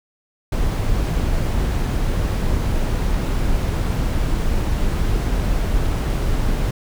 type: noise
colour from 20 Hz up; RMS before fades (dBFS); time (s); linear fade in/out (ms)
brown; -19; 0.52-6.71; 5
effects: none